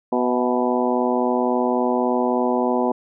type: harmonic tone with a mistuned harmonic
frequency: 123.5 Hz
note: B2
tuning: in tune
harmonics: 2 / 3 / 4 / 5 / 6 / 7 / 8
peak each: -22 / -24 / -25 / -26 / -27 / -27 / -28 dBFS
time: 0.12-2.92 s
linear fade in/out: 5 ms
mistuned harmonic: 5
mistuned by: +56 cents
effects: none